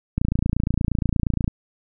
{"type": "click train", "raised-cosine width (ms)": 5, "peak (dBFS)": -8, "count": 38, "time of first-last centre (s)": [0.18, 1.478], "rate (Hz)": 28.5, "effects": []}